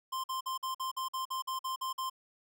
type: tone bursts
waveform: square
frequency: 1046.5 Hz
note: C6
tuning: in tune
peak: -34 dBFS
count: 12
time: 0.12-2.099 s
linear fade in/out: 10 ms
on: 120 ms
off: 49 ms
effects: none